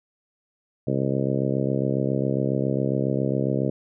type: harmonic tone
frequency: 67.3 Hz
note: C2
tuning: 49 cents sharp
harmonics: 2 / 3 / 4 / 5 / 6 / 7 / 8 / 9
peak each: -26 / -28 / -29 / -30 / -31 / -31 / -32 / -33 dBFS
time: 0.87-3.7 s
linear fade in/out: 5 ms
effects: none